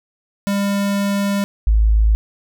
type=tone pair in turn; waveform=square / sine; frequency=200.3 / 53.87 Hz; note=G3 / A1; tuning=+38 / -36 cents; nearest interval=octave + major seventh; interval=2274 cents; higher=first; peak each=-17 / -10 dBFS; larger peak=second; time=0.47-1.44 / 1.67-2.15 s; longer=first; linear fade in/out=0 ms; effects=none